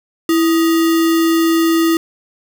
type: tone with sample-and-hold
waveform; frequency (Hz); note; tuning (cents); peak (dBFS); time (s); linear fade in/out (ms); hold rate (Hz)
sine; 329.6; E4; 0; -10; 0.29-1.97; 2; 1575
effects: none